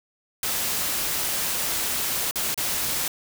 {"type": "noise with dropouts", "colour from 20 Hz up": "white", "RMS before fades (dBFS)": -26, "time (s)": [0.43, 3.08], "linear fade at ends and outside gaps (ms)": 2, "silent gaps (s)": [[2.311, 2.357], [2.544, 2.576]], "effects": []}